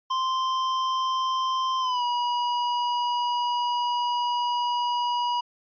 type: tone with pitch glide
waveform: square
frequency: 1043 to 967.5 Hz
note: C6 to B5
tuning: -6 to -36 cents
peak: -24 dBFS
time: 0.1-5.41 s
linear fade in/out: 10 ms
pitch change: -130 cents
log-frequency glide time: 1.8-2.03 s
effects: resampled to 11025 Hz